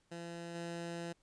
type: tone with level steps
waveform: 15% pulse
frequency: 170 Hz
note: F3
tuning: 46 cents flat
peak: -37 / -34 dBFS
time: 0.11-1.13 s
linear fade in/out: 10 ms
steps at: 0.54 s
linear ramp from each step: 20 ms
effects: pink hiss -75 dBFS RMS until 1.22 s + resampled to 22050 Hz